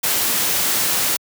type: noise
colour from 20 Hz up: white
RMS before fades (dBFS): -19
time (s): 0.03-1.17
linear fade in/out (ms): 10
effects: high-pass 100 Hz 12 dB/octave